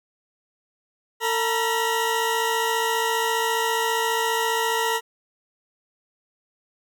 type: tone pair together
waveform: 20% pulse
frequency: 451.7 / 958.2 Hz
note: A4 / A#5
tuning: +45 / +47 cents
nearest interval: octave + minor second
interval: 1302 cents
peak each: -19 dBFS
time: 1.2-5.01 s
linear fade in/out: 50 ms
effects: none